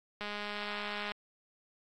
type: click train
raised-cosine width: 0.3 ms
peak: -23 dBFS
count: 189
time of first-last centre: 0.21-1.118 s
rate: 207 Hz
effects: AAC 48 kbps